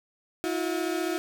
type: tone pair together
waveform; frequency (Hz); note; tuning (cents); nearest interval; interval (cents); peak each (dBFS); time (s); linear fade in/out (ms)
35% pulse; 324.1 / 359; E4 / F4; -29 / +48; major second; 177; -28; 0.44-1.18; 0
effects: none